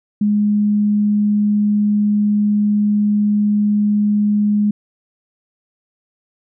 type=tone; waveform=sine; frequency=207.9 Hz; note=G#3; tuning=2 cents sharp; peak=-12 dBFS; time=0.21-4.71 s; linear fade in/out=5 ms; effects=none